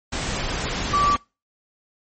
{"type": "tone in noise", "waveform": "sine", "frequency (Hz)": 1159, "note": "D6", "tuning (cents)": -23, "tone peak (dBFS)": -16, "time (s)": [0.93, 1.16], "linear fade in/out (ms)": 10, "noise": "pink", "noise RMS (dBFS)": -26, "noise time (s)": [0.12, 1.17], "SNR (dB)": 7, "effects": ["noise-tail reverb RT60 0.3 s tail -25 dB re dry", "MP3 32 kbps"]}